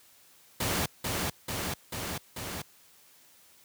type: noise with echo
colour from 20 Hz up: pink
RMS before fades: -29 dBFS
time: 0.6-0.86 s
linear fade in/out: 5 ms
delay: 440 ms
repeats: 4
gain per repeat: -2 dB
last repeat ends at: 2.62 s
effects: white hiss -59 dBFS RMS until 3.64 s + high-pass 60 Hz 12 dB/octave